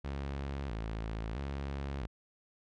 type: tone with vibrato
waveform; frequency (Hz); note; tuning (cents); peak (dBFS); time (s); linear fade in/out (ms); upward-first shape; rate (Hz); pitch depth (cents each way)
sawtooth; 61.74; B1; 0; -32; 0.04-2.07; 10; square; 0.76; 200
effects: low-pass 4000 Hz 12 dB/octave